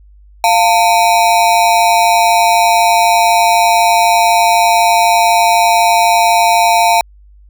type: ring-modulated tone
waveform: square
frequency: 797 Hz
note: G5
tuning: 28 cents sharp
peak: -5 dBFS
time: 0.44-7.01 s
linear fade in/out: 0 ms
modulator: 101 Hz
effects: added 50 Hz sine -39 dBFS peak until 7.49 s